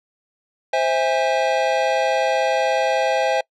square chord, C augmented, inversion none, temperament just, 523.3 / 654.1 / 817.6 Hz, C5 / E5 / G#5, 0 / -14 / -27 cents, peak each -22 dBFS, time 0.73-3.41 s, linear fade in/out 5 ms, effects noise-tail reverb RT60 0.1 s tail -25 dB re dry + low-pass 4000 Hz 12 dB/octave

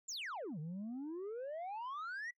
sine exponential two-way sweep, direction down then up, 7600 to 146.83 to 1982 Hz, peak -38 dBFS, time 0.08-2.31 s, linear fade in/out 10 ms, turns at 0.59 s, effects noise-tail reverb RT60 0.1 s tail -24 dB re dry + tanh soft clip ceiling -40 dBFS

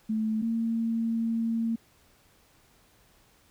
sine tone pair in turn, 218.5 / 228 Hz, A3 / A#3, -12 / -38 cents, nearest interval minor second, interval 74 cents, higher second, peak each -25 dBFS, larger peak neither, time 0.09-0.42 / 0.42-1.76 s, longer second, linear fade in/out 10 ms, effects pink hiss -62 dBFS RMS until 3.5 s

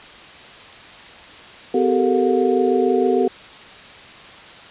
sine tone cluster, 252.4 / 384.3 / 433.3 / 459.8 / 718 Hz, B3 / G4 / A4 / A#4 / F5, +38 / -34 / -27 / -24 / +48 cents, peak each -21 / -18 / -21 / -22 / -25 dBFS, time 1.74-3.28 s, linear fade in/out 5 ms, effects white hiss -40 dBFS RMS until 4.7 s + resampled to 8000 Hz

